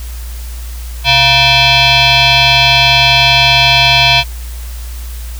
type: tone with frequency modulation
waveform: sine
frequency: 130 Hz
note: C3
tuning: 11 cents flat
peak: -5 dBFS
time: 1.04-4.24 s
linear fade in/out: 50 ms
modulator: 825 Hz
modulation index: 4.8
effects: added 59 Hz sine -21 dBFS peak until 5.39 s + white hiss -34 dBFS RMS until 5.39 s